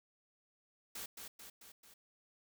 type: noise with echo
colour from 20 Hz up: white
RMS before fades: -45 dBFS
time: 0.95-1.06 s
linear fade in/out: 5 ms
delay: 220 ms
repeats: 4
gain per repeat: -4 dB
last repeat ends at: 1.94 s
effects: none